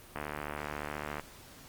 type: click train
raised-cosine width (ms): 0.5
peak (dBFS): -21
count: 78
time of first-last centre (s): 0.16-1.196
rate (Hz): 74.3
effects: pink hiss -53 dBFS RMS until 1.68 s + Opus 32 kbps